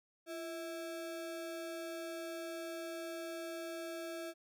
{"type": "ring-modulated tone", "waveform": "square", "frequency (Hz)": 494.2, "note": "B4", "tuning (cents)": 1, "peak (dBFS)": -39, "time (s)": [0.26, 4.34], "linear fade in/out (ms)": 50, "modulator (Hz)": 154, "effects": []}